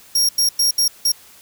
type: tone bursts at uneven times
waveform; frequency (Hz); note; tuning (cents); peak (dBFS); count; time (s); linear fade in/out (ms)
sawtooth; 5588; F8; 0; -11; 5; 0.15-0.29 / 0.38-0.49 / 0.59-0.71 / 0.78-0.88 / 1.05-1.12; 5
effects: white hiss -46 dBFS RMS until 1.41 s